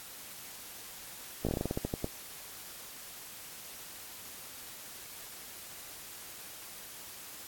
slowing click train, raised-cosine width 2 ms, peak -18 dBFS, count 13, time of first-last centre 1.45-2.044 s, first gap 17 ms, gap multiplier 1.18, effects white hiss -47 dBFS RMS until 7.47 s + AAC 64 kbps

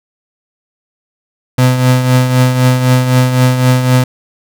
35% pulse tone with tremolo, 127.1 Hz, C3, 50 cents flat, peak -3 dBFS, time 1.58-4.04 s, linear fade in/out 5 ms, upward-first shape triangle, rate 3.9 Hz, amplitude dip 60%, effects none

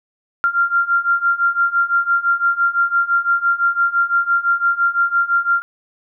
sine beating tone pair, 1384 / 1389.9 Hz, F6 / F6, -16 / -9 cents, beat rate 5.9 Hz, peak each -18 / -16 dBFS, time 0.44-5.62 s, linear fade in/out 0 ms, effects none

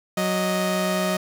sawtooth tone pair together, 185 / 622.3 Hz, F#3 / D#5, 0 / 0 cents, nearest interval octave + major sixth, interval 2100 cents, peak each -20 dBFS, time 0.17-1.17 s, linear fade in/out 5 ms, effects none

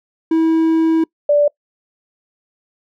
triangle / sine tone pair in turn, 323.9 / 584.3 Hz, E4 / D5, -30 / -9 cents, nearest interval minor seventh, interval 1021 cents, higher second, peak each -9 dBFS, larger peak neither, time 0.31-1.04 / 1.29-1.48 s, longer first, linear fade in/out 5 ms, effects noise-tail reverb RT60 0.1 s tail -24 dB re dry

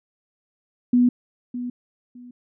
sine tone with echo, 245.5 Hz, B3, 10 cents flat, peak -13 dBFS, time 0.93-1.09 s, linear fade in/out 5 ms, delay 610 ms, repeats 2, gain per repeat -13 dB, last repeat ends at 2.31 s, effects none

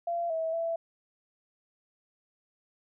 sine tone with pitch steps, 685 / 648 / 665 Hz, F5 / E5 / E5, -34 / -30 / +15 cents, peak -28 dBFS, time 0.07-0.76 s, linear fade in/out 5 ms, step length 230 ms, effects none

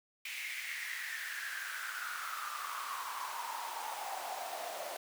pink noise with high-pass filter sweep, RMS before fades -41 dBFS, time 0.25-4.97 s, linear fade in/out 5 ms, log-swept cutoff 2300 to 630 Hz, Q 7, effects none

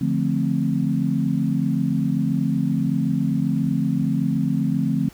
sine chord, D minor seventh, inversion none, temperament equal, 146.83 / 174.61 / 220 / 261.6 Hz, D3 / F3 / A3 / C4, 0 / 0 / 0 / 0 cents, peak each -24 dBFS, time 0.01-5.09 s, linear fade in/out 5 ms, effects pink hiss -49 dBFS RMS until 5.13 s

